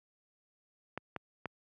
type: clicks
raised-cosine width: 0.5 ms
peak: -22 dBFS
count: 3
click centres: 0.976 / 1.163 / 1.457 s
effects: high-pass 100 Hz 12 dB/octave